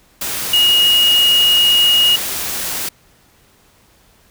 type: tone in noise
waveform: sine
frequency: 2874 Hz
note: F7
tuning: 49 cents sharp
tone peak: -9 dBFS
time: 0.53-2.16 s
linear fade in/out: 5 ms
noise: white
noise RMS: -22 dBFS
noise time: 0.21-2.89 s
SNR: +10 dB
effects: pink hiss -52 dBFS RMS until 4.3 s